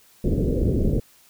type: low-pass noise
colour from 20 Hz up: pink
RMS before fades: -21 dBFS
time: 0.24-1 s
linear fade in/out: 5 ms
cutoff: 510 Hz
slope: 48 dB/octave
effects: white hiss -55 dBFS RMS until 1.29 s